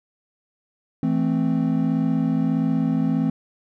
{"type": "chord", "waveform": "triangle", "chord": "A minor", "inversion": "second", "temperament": "equal", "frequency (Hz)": [164.81, 220, 261.6], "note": ["E3", "A3", "C4"], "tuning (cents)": [0, 0, 0], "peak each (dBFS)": [-21, -22, -20], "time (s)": [1.03, 3.3], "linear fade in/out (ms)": 2, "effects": []}